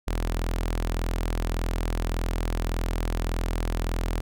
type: tone with notch filter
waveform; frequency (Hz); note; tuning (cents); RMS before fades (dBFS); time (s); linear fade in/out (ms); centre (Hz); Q
sawtooth; 41.73; E1; +22; -27; 0.07-4.21; 10; 140; 1.5
effects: none